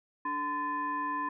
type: tone with frequency modulation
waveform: sine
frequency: 1022 Hz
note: C6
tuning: 41 cents flat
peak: -30 dBFS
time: 0.25-1.29 s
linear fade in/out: 5 ms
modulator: 730 Hz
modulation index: 0.71
effects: none